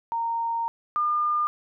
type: tone pair in turn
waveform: sine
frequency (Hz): 924 / 1207.3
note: A#5 / D6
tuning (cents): -16 / +47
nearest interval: perfect fourth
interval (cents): 463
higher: second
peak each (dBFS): -24 / -21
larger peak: second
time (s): 0.12-0.68 / 0.96-1.47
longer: first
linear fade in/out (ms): 0
effects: none